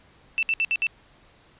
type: tone bursts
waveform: sine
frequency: 2665 Hz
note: E7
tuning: 18 cents sharp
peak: -20 dBFS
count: 5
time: 0.38-0.868 s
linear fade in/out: 0 ms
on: 48 ms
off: 62 ms
effects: pink hiss -56 dBFS RMS until 1.59 s + resampled to 8000 Hz